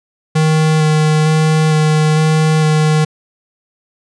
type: tone with vibrato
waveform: square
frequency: 155.56 Hz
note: D#3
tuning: in tune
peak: -10 dBFS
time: 0.35-3.05 s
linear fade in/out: 10 ms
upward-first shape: square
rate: 1.1 Hz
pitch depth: 11 cents each way
effects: resampled to 22050 Hz